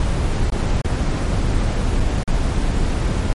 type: noise with dropouts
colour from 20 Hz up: brown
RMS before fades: -18 dBFS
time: 0-3.33 s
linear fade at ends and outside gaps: 1 ms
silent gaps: 0.501-0.521 / 0.816-0.846 / 1.999-2.003 / 2.233-2.276 s
effects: MP3 48 kbps